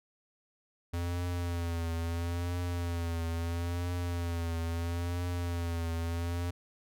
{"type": "tone with vibrato", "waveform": "square", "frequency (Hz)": 85.6, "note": "F2", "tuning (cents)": -34, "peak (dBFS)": -32, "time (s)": [0.93, 6.51], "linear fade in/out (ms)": 10, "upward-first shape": "triangle", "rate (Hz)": 0.75, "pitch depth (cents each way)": 59, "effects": []}